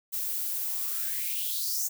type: noise with high-pass filter sweep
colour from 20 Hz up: violet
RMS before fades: -31 dBFS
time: 0.12-1.89 s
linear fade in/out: 20 ms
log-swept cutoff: 290 to 6900 Hz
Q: 5.1
effects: none